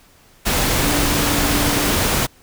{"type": "tone in noise", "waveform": "sine", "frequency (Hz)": 290.1, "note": "D4", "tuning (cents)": -21, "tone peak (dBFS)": -23, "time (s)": [0.8, 1.92], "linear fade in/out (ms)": 20, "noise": "pink", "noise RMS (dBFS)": -18, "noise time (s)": [0.45, 2.27], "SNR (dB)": -8, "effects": ["pink hiss -51 dBFS RMS until 2.42 s"]}